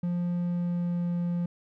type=tone with pitch glide; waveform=triangle; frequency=175.2 to 173.89 Hz; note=F3 to F3; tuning=+6 to -7 cents; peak=-24 dBFS; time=0.03-1.46 s; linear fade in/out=5 ms; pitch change=-13 cents; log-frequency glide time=0.37-1.15 s; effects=none